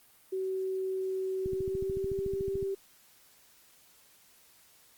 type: tone with pitch glide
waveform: sine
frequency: 378.6 to 390.1 Hz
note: F#4 to G4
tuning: +40 to -8 cents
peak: -30 dBFS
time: 0.32-2.75 s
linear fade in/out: 10 ms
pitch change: +52 cents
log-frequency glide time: 1.51-2.19 s
type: click train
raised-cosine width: 5 ms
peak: -27 dBFS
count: 17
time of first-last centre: 1.46-2.628 s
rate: 13.7 Hz
effects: white hiss -61 dBFS RMS until 4.97 s + Opus 32 kbps